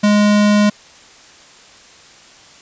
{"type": "tone", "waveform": "square", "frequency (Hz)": 207.7, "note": "G#3", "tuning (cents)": 0, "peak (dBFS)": -10, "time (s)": [0.03, 0.7], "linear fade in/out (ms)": 10, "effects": ["white hiss -43 dBFS RMS until 2.61 s", "resampled to 16000 Hz"]}